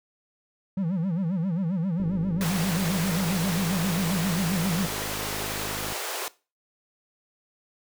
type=tone with vibrato; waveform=triangle; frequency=177.7 Hz; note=F3; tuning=30 cents sharp; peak=-22 dBFS; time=0.77-4.86 s; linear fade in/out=5 ms; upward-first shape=sine; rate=7.5 Hz; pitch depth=190 cents each way
type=click train; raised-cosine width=3 ms; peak=-25 dBFS; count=205; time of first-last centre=2-5.923 s; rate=52 Hz
type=high-pass noise; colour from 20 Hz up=pink; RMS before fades=-32 dBFS; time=2.41-6.28 s; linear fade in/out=0 ms; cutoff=370 Hz; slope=48 dB/octave
effects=noise-tail reverb RT60 0.3 s tail -19 dB re dry